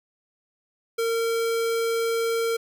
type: tone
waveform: square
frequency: 458.3 Hz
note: A#4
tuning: 29 cents flat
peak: -23 dBFS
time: 0.98-2.57 s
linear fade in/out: 10 ms
effects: none